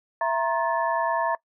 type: tone cluster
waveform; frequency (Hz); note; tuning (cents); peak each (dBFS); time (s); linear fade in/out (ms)
sine; 666 / 939 / 1069 / 1738; E5 / A#5 / C6 / A6; +18 / +12 / +37 / -22; -26 / -25 / -29 / -31; 0.21-1.35; 2
effects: noise-tail reverb RT60 0.1 s tail -21 dB re dry